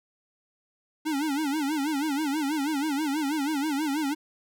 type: tone with vibrato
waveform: square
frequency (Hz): 293.7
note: D4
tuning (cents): 0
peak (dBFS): -26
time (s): 1.05-4.15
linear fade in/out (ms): 20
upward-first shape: sine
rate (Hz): 6.2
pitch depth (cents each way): 140
effects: none